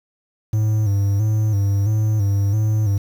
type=tone with vibrato; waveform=triangle; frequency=103.83 Hz; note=G#2; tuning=in tune; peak=-13 dBFS; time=0.53-2.98 s; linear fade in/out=5 ms; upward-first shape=square; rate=1.5 Hz; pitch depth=68 cents each way; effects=7-bit